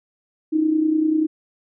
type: tone with amplitude modulation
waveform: sine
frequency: 312.9 Hz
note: D#4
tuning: 10 cents sharp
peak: -13 dBFS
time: 0.52-1.27 s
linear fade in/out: 20 ms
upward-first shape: sine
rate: 30.2 Hz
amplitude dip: 60%
effects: none